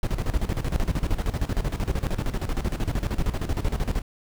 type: noise with tremolo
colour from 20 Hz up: brown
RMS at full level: -23 dBFS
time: 0.03-4.02 s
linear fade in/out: 2 ms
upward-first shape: square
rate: 13 Hz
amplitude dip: 75%
effects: none